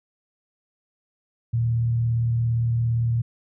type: tone with frequency modulation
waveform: sine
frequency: 116.54 Hz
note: A#2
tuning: in tune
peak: -19 dBFS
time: 1.53-3.22 s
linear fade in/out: 10 ms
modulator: 37.5 Hz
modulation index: 0.26
effects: none